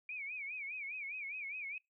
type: tone with vibrato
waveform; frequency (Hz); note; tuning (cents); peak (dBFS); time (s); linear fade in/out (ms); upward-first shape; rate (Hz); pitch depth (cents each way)
sine; 2349; D7; 0; -40; 0.09-1.78; 2; sine; 4.9; 140
effects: noise-tail reverb RT60 0.2 s tail -26 dB re dry